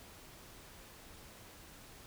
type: silence
effects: pink hiss -55 dBFS RMS until 2.06 s